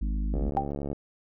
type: harmonic tone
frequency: 51.6 Hz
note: G#1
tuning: 10 cents flat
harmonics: 1 / 3 / 4 / 5 / 6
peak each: -26 / -42 / -38 / -41 / -46 dBFS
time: 0.01-0.5 s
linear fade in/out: 10 ms
type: click train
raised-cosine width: 2 ms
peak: -20 dBFS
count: 43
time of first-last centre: 0.34-0.93 s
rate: 71.2 Hz
type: tone with exponential decay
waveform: sine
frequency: 785 Hz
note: G5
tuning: 2 cents sharp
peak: -18 dBFS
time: 0.57-0.71 s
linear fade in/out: 0 ms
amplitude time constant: 29 ms
effects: none